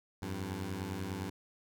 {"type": "beating tone pair", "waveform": "15% pulse", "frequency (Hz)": [87, 97], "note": ["F2", "G2"], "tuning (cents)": [-6, -18], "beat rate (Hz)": 10, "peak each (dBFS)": [-35, -32], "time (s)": [0.22, 1.3], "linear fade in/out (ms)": 5, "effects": []}